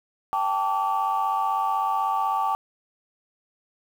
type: chord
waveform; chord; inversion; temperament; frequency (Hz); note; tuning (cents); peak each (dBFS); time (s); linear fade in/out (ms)
sine; G suspended second; none; equal with one note detuned; 784 / 880 / 1153.8; G5 / A5 / D6; 0 / 0 / -31; -25; 0.33-2.55; 0
effects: tanh soft clip ceiling -15 dBFS + 8-bit